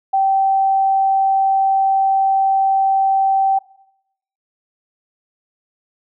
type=tone; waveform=sine; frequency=776 Hz; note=G5; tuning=18 cents flat; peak=-12 dBFS; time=0.13-3.59 s; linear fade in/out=10 ms; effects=noise-tail reverb RT60 0.8 s tail -20 dB re dry